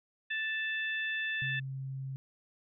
harmonic tone, 880 Hz, A5, in tune, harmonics 2 / 3 / 4, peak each -33 / -38 / -42 dBFS, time 0.3-1.6 s, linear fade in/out 10 ms
sine tone, 134 Hz, C3, 42 cents sharp, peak -36 dBFS, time 1.42-2.16 s, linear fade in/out 0 ms
effects none

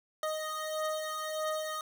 25% pulse beating tone pair, 621 / 622.6 Hz, D#5 / D#5, -3 / +1 cents, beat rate 1.6 Hz, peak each -34 / -31 dBFS, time 0.23-1.81 s, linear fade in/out 2 ms, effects none

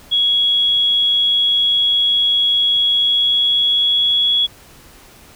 sine tone with pitch glide, 3335 to 3360 Hz, G#7 to G#7, +7 to +19 cents, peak -12 dBFS, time 0.11-4.47 s, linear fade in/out 20 ms, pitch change +12 cents, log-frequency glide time 2.89-4.34 s, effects pink hiss -44 dBFS RMS until 5.35 s

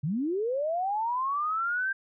sine linear sweep, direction up, 130.81 to 1591 Hz, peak -26 dBFS, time 0.03-1.93 s, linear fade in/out 10 ms, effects none

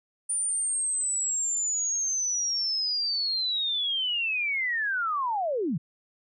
sine linear sweep, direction down, 9310 to 130.81 Hz, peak -25 dBFS, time 0.29-5.78 s, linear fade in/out 10 ms, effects none

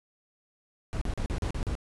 brown noise bursts, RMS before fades -30 dBFS, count 7, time 0.93-1.752 s, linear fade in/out 0 ms, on 84 ms, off 39 ms, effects resampled to 24000 Hz

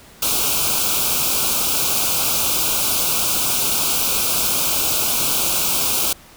white band-stop noise, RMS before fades -19 dBFS, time 0.22-6.13 s, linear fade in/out 5 ms, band 1500 to 2300 Hz, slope 96 dB/octave, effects pink hiss -45 dBFS RMS until 6.36 s

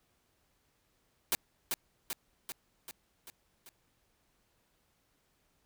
white noise with echo, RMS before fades -29 dBFS, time 1.32-1.35 s, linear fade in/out 0 ms, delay 390 ms, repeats 6, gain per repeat -4 dB, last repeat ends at 3.69 s, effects pink hiss -74 dBFS RMS until 5.65 s

